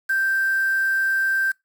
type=tone with quantisation; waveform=sine; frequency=1568 Hz; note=G6; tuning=in tune; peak=-18 dBFS; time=0.09-1.52 s; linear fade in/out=10 ms; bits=6; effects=noise-tail reverb RT60 0.2 s tail -24 dB re dry